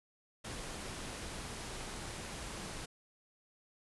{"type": "low-pass noise", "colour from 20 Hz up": "pink", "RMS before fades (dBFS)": -44, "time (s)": [0.44, 2.86], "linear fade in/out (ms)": 10, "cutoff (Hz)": 11000, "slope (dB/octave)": 96, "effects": []}